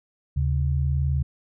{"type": "tone pair together", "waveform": "sine", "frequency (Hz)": [75.74, 135.2], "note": ["D#2", "C#3"], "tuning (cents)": [-46, -43], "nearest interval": "minor seventh", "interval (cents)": 1003, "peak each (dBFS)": [-22, -24], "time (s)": [0.36, 1.23], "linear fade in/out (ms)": 10, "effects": []}